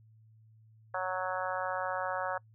harmonic tone, 185 Hz, F#3, in tune, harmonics 3 / 4 / 5 / 6 / 7 / 8 / 9, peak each -37 / -38 / -39 / -40 / -40 / -41 / -42 dBFS, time 0.94-2.38 s, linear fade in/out 5 ms, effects noise-tail reverb RT60 0.1 s tail -25 dB re dry + added 110 Hz sine -57 dBFS peak until 2.54 s

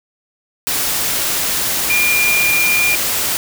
sine tone in noise, 2405 Hz, D7, 41 cents sharp, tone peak -13 dBFS, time 1.9-2.95 s, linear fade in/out 0 ms, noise white, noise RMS -18 dBFS, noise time 0.67-3.37 s, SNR +2 dB, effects none

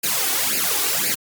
white noise with flanger, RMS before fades -21 dBFS, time 0.03-1.15 s, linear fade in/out 10 ms, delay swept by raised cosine 0.42 to 2.72 ms, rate 1.9 Hz, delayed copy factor +0.9, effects high-pass 150 Hz 12 dB/octave + Opus 48 kbps

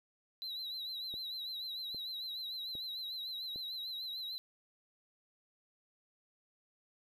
triangle tone with vibrato, 3968 Hz, B7, 7 cents sharp, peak -38 dBFS, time 0.42-4.38 s, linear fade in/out 0 ms, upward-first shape triangle, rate 6.7 Hz, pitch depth 87 cents each way
click train, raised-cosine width 2 ms, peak -38 dBFS, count 4, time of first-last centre 1.14-3.559 s, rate 1.24 Hz
effects none

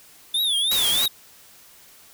square tone with vibrato, 3520 Hz, A7, in tune, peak -20 dBFS, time 0.34-1.08 s, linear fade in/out 5 ms, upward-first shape triangle, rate 3.2 Hz, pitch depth 180 cents each way
white noise, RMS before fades -26 dBFS, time 0.71-1.06 s, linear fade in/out 5 ms
effects white hiss -50 dBFS RMS until 2.13 s

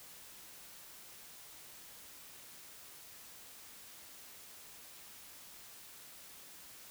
silence, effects white hiss -54 dBFS RMS until 6.9 s

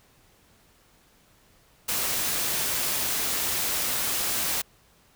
white noise, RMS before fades -27 dBFS, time 1.88-4.62 s, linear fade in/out 10 ms, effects pink hiss -60 dBFS RMS until 5.15 s

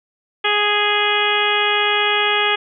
harmonic tone, 415.3 Hz, G#4, in tune, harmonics 1 / 2 / 3 / 4 / 5 / 6 / 7 / 8, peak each -23 / -23 / -23 / -23 / -23 / -23 / -23 / -23 dBFS, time 0.44-2.56 s, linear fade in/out 10 ms, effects none

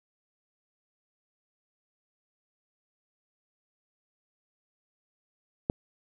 click, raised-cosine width 2 ms, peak -12 dBFS, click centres 5.699 s, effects none

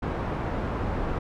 pink low-pass noise, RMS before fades -29 dBFS, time 0.02-1.19 s, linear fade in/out 10 ms, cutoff 1200 Hz, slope 12 dB/octave, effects none

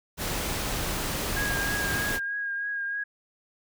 pink noise, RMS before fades -30 dBFS, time 0.17-2.2 s, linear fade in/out 50 ms
sine tone with vibrato, 1632 Hz, G#6, 31 cents flat, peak -28 dBFS, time 1.36-3.04 s, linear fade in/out 10 ms, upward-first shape triangle, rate 3.2 Hz, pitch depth 30 cents each way
effects none

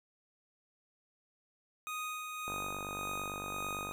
25% pulse tone with tremolo, 1244.5 Hz, D#6, in tune, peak -33 dBFS, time 1.87-3.92 s, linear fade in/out 0 ms, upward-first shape sine, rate 1.8 Hz, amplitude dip 35%
click train, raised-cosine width 1 ms, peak -28 dBFS, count 71, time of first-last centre 2.48-3.911 s, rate 48.9 Hz
effects none

